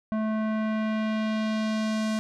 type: tone with low-pass filter sweep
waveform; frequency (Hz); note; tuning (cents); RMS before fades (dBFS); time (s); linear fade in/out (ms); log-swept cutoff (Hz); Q
square; 217.6; A3; -19; -27; 0.12-2.19; 0; 1200 to 7900; 0.97
effects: none